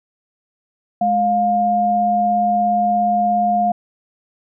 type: tone pair together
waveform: sine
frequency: 210 / 707 Hz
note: G#3 / F5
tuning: +19 / +21 cents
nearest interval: octave + major sixth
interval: 2102 cents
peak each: -22 / -14 dBFS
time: 1.01-3.72 s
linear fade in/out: 5 ms
effects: none